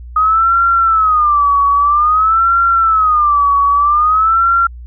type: tone with vibrato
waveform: sine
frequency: 1244.5 Hz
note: D#6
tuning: in tune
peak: -8 dBFS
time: 0.16-4.67 s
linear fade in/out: 5 ms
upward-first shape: sine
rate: 0.51 Hz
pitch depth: 170 cents each way
effects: added 60 Hz sine -28 dBFS peak until 4.86 s